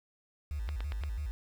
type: tone with vibrato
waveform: sine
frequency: 62.2 Hz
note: B1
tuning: 13 cents sharp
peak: -33 dBFS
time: 0.51-1.31 s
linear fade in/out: 0 ms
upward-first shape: square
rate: 6 Hz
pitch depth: 290 cents each way
type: click train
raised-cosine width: 0.3 ms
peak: -25 dBFS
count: 4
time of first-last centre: 0.69-1.036 s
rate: 8.66 Hz
effects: 9-bit